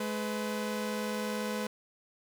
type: tone pair together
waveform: sawtooth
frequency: 212.4 / 502 Hz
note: G#3 / B4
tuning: +39 / +28 cents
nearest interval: octave + minor third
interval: 1489 cents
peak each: -30 / -32 dBFS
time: 0-1.67 s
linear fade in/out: 5 ms
effects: none